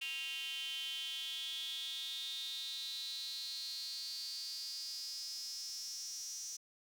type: tone with high-pass filter sweep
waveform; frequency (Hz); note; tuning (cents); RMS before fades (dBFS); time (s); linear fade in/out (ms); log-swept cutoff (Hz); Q
square; 146.4; D3; -5; -43; 0.01-6.57; 10; 2800 to 5900; 9.5
effects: none